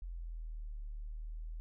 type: linear two-way sweep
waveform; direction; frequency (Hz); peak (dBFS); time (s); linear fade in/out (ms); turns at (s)
sine; down then up; 43.65 to 36.71 to 40.67; -40; 0.02-1.6; 0; 0.81
effects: none